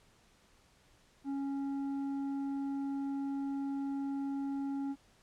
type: tone with tanh clipping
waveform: triangle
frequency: 276.5 Hz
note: C#4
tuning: 4 cents flat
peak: -35 dBFS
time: 1.24-4.96 s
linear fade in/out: 50 ms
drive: 11 dB
effects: pink hiss -66 dBFS RMS until 5.22 s + low-pass 9000 Hz 12 dB/octave

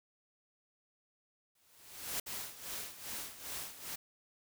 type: noise with exponential growth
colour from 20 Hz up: white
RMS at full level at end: -35 dBFS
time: 1.55-2.2 s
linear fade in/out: 5 ms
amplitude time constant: 140 ms
type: noise with tremolo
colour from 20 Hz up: white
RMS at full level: -41 dBFS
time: 2.26-3.96 s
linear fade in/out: 10 ms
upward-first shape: sine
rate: 2.5 Hz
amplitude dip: 75%
effects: none

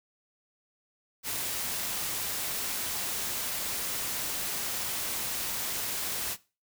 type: noise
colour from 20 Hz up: white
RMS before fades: -33 dBFS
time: 1.23-6.37 s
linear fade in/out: 50 ms
effects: noise-tail reverb RT60 0.3 s tail -18 dB re dry

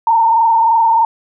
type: tone with frequency modulation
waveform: sine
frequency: 910 Hz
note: A#5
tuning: 42 cents flat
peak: -8 dBFS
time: 0.07-1.05 s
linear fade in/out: 2 ms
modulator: 23.1 Hz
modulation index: 1.2
effects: none

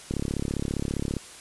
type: click train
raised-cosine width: 3 ms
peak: -15 dBFS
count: 38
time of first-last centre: 0.11-1.167 s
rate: 35 Hz
effects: white hiss -45 dBFS RMS until 1.4 s + resampled to 24000 Hz

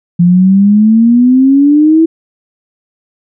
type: exponential sweep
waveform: sine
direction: up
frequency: 171.5 to 329.5 Hz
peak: -3 dBFS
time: 0.19-2.06 s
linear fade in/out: 10 ms
effects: none

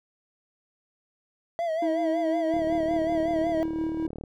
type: tone with vibrato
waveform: triangle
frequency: 659.3 Hz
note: E5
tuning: in tune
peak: -23 dBFS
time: 1.59-3.63 s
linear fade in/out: 0 ms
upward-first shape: sine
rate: 5.4 Hz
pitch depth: 77 cents each way
type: tone with tremolo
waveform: triangle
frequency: 321.8 Hz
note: E4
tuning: 42 cents flat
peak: -23 dBFS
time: 1.82-4.07 s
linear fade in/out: 5 ms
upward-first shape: sine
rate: 4.6 Hz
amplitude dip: 35%
type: click train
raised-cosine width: 2 ms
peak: -25 dBFS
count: 65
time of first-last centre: 2.54-4.238 s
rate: 37.7 Hz
effects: none

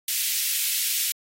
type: high-pass noise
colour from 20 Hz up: white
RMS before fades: -25 dBFS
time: 0.08-1.12 s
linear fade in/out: 2 ms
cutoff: 2200 Hz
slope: 24 dB/octave
effects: AAC 48 kbps

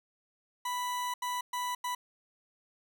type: tone bursts at uneven times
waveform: 40% pulse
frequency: 987.8 Hz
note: B5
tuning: in tune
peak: -31 dBFS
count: 4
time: 0.65-1.14 / 1.22-1.41 / 1.53-1.75 / 1.84-1.95 s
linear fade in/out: 5 ms
effects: none

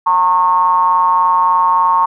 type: ring-modulated tone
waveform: triangle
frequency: 88.3 Hz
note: F2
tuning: 20 cents sharp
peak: -4 dBFS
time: 0.06-2.06 s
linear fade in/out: 10 ms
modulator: 1000 Hz
effects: none

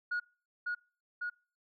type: tone with echo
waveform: sine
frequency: 1447 Hz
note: F#6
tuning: 39 cents flat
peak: -29 dBFS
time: 0.11-0.2 s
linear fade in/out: 10 ms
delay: 550 ms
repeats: 2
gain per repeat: -2 dB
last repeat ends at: 1.3 s
effects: noise-tail reverb RT60 0.4 s tail -26 dB re dry + tanh soft clip ceiling -29 dBFS

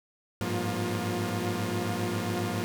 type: tone cluster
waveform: sawtooth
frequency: 100.7 / 108.1 / 178.3 / 238.5 / 353.3 Hz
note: G2 / A2 / F3 / A#3 / F4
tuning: +47 / -30 / +36 / +40 / +20 cents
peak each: -31 dBFS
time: 0.41-2.64 s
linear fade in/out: 0 ms
effects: none

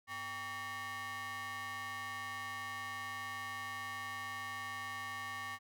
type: ring-modulated tone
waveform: 35% pulse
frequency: 345.2 Hz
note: F4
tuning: 20 cents flat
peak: -36 dBFS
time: 0.07-5.59 s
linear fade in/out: 50 ms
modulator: 1480 Hz
effects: none

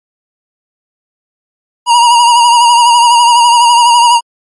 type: tone with vibrato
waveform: square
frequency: 950 Hz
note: A#5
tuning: 33 cents sharp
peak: -4 dBFS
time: 1.86-4.21 s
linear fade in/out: 50 ms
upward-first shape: sine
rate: 12 Hz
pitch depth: 44 cents each way
effects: MP3 48 kbps

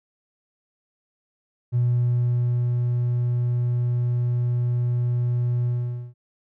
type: tone with ADSR envelope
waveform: triangle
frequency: 121.6 Hz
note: B2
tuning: 26 cents flat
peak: -14 dBFS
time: 1.72-6.14 s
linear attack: 39 ms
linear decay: 950 ms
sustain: -3 dB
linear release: 480 ms
effects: tanh soft clip ceiling -14 dBFS

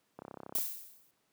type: click train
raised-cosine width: 1 ms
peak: -30 dBFS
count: 14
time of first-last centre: 0.19-0.585 s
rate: 32.9 Hz
type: noise with exponential decay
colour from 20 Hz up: violet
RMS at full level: -30 dBFS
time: 0.55-1.11 s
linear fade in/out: 2 ms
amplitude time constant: 120 ms
effects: pink hiss -75 dBFS RMS until 1.32 s + high-pass 150 Hz 12 dB/octave

